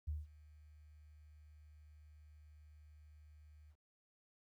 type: tone with ADSR envelope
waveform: sine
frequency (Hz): 75.6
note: D#2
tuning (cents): -49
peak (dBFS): -36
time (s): 0.07-3.76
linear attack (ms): 15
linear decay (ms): 180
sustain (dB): -22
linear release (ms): 62
effects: 13-bit